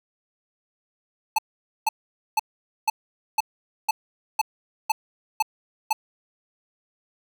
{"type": "tone bursts", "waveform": "square", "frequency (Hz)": 870, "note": "A5", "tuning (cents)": -20, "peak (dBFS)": -18, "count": 10, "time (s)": [1.36, 5.93], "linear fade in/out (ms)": 5, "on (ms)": 25, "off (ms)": 480, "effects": ["9-bit"]}